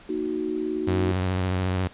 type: chord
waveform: sine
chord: D# minor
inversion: second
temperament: equal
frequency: 233.1 / 311.1 / 370 Hz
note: A#3 / D#4 / F#4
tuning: 0 / 0 / 0 cents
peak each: -34 / -28 / -28 dBFS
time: 0.09-1.12 s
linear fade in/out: 5 ms
type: tone with vibrato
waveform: sawtooth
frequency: 92.5 Hz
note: F#2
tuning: in tune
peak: -19 dBFS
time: 0.87-1.88 s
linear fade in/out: 10 ms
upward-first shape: sine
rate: 14 Hz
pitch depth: 46 cents each way
effects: pink hiss -49 dBFS RMS until 1.93 s + resampled to 8000 Hz